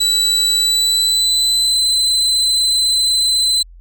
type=tone with pitch glide; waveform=35% pulse; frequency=3951 to 4043 Hz; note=B7 to B7; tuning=0 to +40 cents; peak=-11 dBFS; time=0-3.63 s; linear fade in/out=10 ms; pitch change=+40 cents; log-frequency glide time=0.57-1.79 s; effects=added 43 Hz sine -37 dBFS peak until 3.8 s